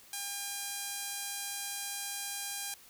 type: tone with band-pass filter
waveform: sawtooth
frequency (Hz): 805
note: G5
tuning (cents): +46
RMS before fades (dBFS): -39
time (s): 0.13-2.74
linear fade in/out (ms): 2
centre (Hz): 9500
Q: 0.89
effects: white hiss -57 dBFS RMS until 2.89 s